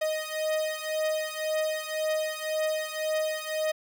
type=beating tone pair; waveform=45% pulse; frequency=622.3 / 624.2 Hz; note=D#5 / D#5; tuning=0 / +5 cents; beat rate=1.9 Hz; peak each=-30 / -31 dBFS; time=0.01-3.72 s; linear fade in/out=10 ms; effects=none